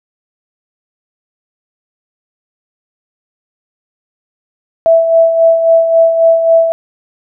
sine tone with tremolo, 659.3 Hz, E5, in tune, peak -3 dBFS, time 4.86-6.72 s, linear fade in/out 0 ms, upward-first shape sine, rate 3.7 Hz, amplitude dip 55%, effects none

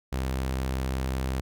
sawtooth tone, 65.41 Hz, C2, in tune, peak -23 dBFS, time 0.12-1.41 s, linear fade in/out 10 ms, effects none

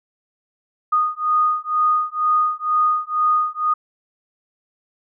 sine beating tone pair, 1234 / 1236.1 Hz, D#6 / D#6, -15 / -12 cents, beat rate 2.1 Hz, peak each -19 dBFS, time 0.92-3.74 s, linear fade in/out 10 ms, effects none

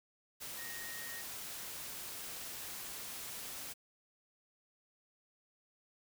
sine tone in noise, 1864.7 Hz, A#6, in tune, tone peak -47 dBFS, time 0.57-1.23 s, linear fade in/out 20 ms, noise white, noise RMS -45 dBFS, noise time 0.4-3.74 s, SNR -5 dB, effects none

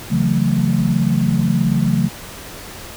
sine chord, F# minor seventh, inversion second, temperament just, 138.75 / 166.5 / 185 / 222 Hz, C#3 / E3 / F#3 / A3, +2 / +18 / 0 / +16 cents, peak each -19 / -19 / -19 / -19 dBFS, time 0.1-2.09 s, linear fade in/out 20 ms, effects pink hiss -34 dBFS RMS until 2.96 s

